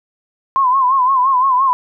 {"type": "tone with vibrato", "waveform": "sine", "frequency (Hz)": 1042, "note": "C6", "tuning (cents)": -7, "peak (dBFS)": -10, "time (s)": [0.56, 1.73], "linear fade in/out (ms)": 0, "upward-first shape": "sine", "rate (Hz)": 5.8, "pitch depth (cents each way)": 91, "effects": []}